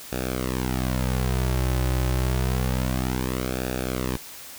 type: tone with flanger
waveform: sawtooth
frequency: 63.6 Hz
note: C2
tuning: 48 cents flat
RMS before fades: -25 dBFS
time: 0.12-4.17 s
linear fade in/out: 5 ms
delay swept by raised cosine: 0.96 to 4.36 ms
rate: 0.28 Hz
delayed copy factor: -0.85
effects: white hiss -41 dBFS RMS until 4.58 s